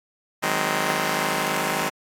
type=chord; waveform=5% pulse; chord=Ab dominant seventh; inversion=second; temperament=just; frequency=155.74 / 186.89 / 207.7 / 259.6 Hz; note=Eb3 / Gb3 / Ab3 / C4; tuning=+2 / +18 / 0 / -13 cents; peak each=-17 dBFS; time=0.42-1.9 s; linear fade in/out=20 ms; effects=AAC 64 kbps